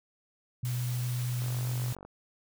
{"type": "tone", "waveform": "sine", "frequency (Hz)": 123.3, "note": "B2", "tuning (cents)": -2, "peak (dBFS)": -29, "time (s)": [0.63, 1.93], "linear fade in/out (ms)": 5}
{"type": "noise", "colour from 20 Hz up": "white", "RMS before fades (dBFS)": -43, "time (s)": [0.65, 1.95], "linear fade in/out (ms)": 0}
{"type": "click train", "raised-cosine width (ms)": 1, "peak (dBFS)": -32, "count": 31, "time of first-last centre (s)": [1.42, 2.05], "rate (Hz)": 47.6}
{"effects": []}